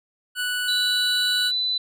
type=tone; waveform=25% pulse; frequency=1480 Hz; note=F#6; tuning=in tune; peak=-20 dBFS; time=0.35-1.52 s; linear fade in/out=50 ms
type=tone with pitch glide; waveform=sine; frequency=3951 to 3997 Hz; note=B7 to B7; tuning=0 to +20 cents; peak=-21 dBFS; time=0.68-1.78 s; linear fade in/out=5 ms; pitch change=+20 cents; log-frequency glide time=1.46-1.58 s
effects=none